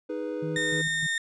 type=chord; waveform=triangle; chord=G# minor; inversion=second; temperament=equal; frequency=311.1 / 415.3 / 493.9 Hz; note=D#4 / G#4 / B4; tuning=0 / 0 / 0 cents; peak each=-32 / -34 / -31 dBFS; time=0.09-0.82 s; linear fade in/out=10 ms
type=tone with tremolo; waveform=sine; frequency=158.3 Hz; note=D#3; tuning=30 cents sharp; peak=-31 dBFS; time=0.42-1.07 s; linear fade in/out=10 ms; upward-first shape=square; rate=3.3 Hz; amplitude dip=65%
type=tone; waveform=35% pulse; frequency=1828 Hz; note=A#6; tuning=34 cents flat; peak=-24 dBFS; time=0.56-1.18 s; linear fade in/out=2 ms
effects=resampled to 22050 Hz